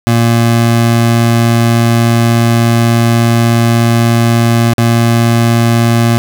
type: tone with dropouts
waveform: 25% pulse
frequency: 116.54 Hz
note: A#2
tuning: in tune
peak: -3 dBFS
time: 0.07-6.18 s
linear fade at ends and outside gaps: 0 ms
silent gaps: 4.736-4.782 s
effects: none